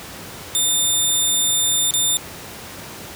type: tone with dropouts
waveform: 15% pulse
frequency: 3600 Hz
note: A7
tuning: 39 cents sharp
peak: -9 dBFS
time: 0.55-2.17 s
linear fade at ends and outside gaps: 0 ms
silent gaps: 1.908-1.938 s
effects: pink hiss -35 dBFS RMS until 3.15 s + high-pass 80 Hz 12 dB/octave